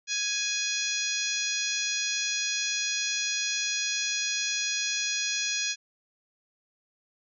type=harmonic tone with a mistuned harmonic; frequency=830.6 Hz; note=G#5; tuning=in tune; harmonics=2 / 3 / 4 / 5 / 6 / 7 / 8; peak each=-37 / -33 / -35 / -35 / -36 / -34 / -34 dBFS; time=0.07-5.76 s; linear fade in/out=50 ms; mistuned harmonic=4; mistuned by=+20 cents; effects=none